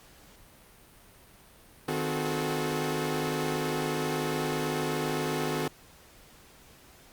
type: tone cluster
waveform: sawtooth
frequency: 153.7 / 257.2 / 363.2 / 431.3 Hz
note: D#3 / C4 / F#4 / A4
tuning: -21 / -30 / -32 / -35 cents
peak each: -30 dBFS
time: 1.88-5.68 s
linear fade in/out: 5 ms
effects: pink hiss -55 dBFS RMS until 7.12 s + Opus 48 kbps